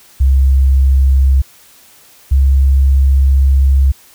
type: tone pair in turn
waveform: sine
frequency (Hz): 66.9 / 67.68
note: C2 / C#2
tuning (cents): +39 / -41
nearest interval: unison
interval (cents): 20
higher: second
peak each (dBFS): -6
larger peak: neither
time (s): 0.2-1.42 / 2.31-3.92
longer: second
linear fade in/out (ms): 10
effects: white hiss -44 dBFS RMS until 4.14 s